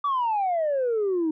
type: exponential sweep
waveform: sine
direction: down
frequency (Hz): 1174.7 to 306.3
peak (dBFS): -20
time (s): 0.04-1.31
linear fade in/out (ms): 5
effects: tanh soft clip ceiling -19 dBFS